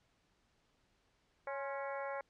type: harmonic tone with a mistuned harmonic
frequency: 277.2 Hz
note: C#4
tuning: in tune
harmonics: 2 / 3 / 4 / 5 / 6 / 7 / 8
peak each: -41 / -45 / -47 / -49 / -51 / -52 / -53 dBFS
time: 1.47-2.21 s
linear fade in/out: 2 ms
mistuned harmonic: 4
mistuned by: -63 cents
effects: pink hiss -75 dBFS RMS until 2.29 s + low-pass 6000 Hz 12 dB/octave